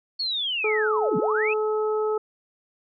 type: linear two-way sweep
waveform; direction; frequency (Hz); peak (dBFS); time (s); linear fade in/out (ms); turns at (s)
sine; down then up; 4435 to 146.8 to 2684; -24; 0.19-1.54; 10; 1.17
type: harmonic tone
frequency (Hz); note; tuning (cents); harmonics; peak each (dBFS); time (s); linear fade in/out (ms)
429.8; A4; -41; 1 / 2 / 3; -22 / -33 / -32; 0.64-2.18; 5
effects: none